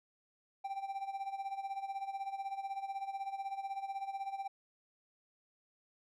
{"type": "tone with tremolo", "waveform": "triangle", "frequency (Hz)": 784, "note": "G5", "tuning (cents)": 0, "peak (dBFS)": -33, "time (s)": [0.64, 4.48], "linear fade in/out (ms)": 10, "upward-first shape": "sine", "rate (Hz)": 16, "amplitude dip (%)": 75, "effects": []}